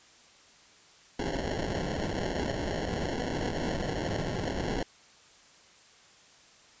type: noise with sample-and-hold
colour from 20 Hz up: white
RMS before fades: -32 dBFS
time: 1.19-4.83 s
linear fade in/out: 5 ms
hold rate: 1225 Hz
effects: white hiss -57 dBFS RMS until 6.8 s + resampled to 16000 Hz